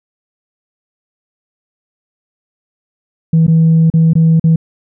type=tone with dropouts; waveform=sine; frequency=162.4 Hz; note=E3; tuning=26 cents flat; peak=-4 dBFS; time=3.33-4.56 s; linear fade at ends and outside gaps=5 ms; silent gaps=3.467-3.479 / 3.901-3.938 / 4.134-4.153 / 4.397-4.44 s; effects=tanh soft clip ceiling -3 dBFS